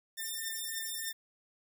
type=beating tone pair; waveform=5% pulse; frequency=1800 / 1803.3 Hz; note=A6 / A6; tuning=+39 / +42 cents; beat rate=3.3 Hz; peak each=-28 dBFS; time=0.17-1.13 s; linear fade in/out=20 ms; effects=none